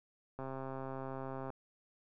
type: click train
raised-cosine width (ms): 1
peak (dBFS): -29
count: 149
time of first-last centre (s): 0.39-1.503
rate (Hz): 133
effects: none